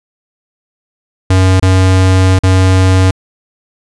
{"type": "tone with dropouts", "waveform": "square", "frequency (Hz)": 93.7, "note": "F#2", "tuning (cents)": 22, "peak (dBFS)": -6, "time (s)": [1.3, 3.11], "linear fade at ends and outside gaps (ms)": 5, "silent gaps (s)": [[1.599, 1.625], [2.39, 2.434]], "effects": ["resampled to 22050 Hz"]}